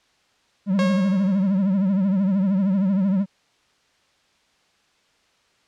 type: tone with vibrato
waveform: triangle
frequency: 193.2 Hz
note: G3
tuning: 25 cents flat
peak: -15 dBFS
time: 0.66-3.26 s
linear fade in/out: 50 ms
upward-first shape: triangle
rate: 13 Hz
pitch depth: 120 cents each way
type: tone with exponential decay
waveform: sawtooth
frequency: 544 Hz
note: C#5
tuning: 33 cents flat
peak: -17 dBFS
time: 0.79-1.76 s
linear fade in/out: 0 ms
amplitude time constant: 210 ms
effects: white hiss -62 dBFS RMS until 5.67 s + low-pass 5000 Hz 12 dB/octave